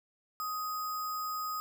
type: tone with sample-and-hold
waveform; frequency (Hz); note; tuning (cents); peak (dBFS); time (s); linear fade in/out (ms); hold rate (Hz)
sine; 1250; D#6; +8; -33; 0.4-1.6; 0; 6300
effects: none